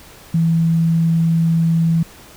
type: tone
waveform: sine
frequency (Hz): 164.81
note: E3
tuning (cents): 0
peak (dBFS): -12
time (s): 0.34-2.03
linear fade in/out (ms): 5
effects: pink hiss -42 dBFS RMS until 2.36 s